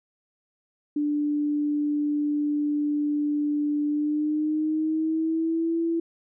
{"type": "tone with pitch glide", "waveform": "sine", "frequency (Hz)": [294.7, 332.7], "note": ["D4", "E4"], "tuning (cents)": [6, 16], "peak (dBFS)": -22, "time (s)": [0.96, 6], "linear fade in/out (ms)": 5, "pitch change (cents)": 210, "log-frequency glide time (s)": [3.86, 5.79], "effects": []}